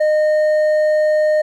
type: tone with hard clipping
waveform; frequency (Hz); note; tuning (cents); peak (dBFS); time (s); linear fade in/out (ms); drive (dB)
sine; 613; D#5; -26; -13; 0-1.42; 10; 4
effects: none